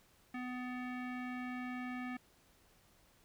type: tone with low-pass filter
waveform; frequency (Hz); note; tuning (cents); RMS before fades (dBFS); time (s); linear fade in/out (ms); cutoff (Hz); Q
square; 250; B3; +21; -42; 0.34-2.17; 5; 2100; 3.2
effects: pink hiss -68 dBFS RMS until 3.24 s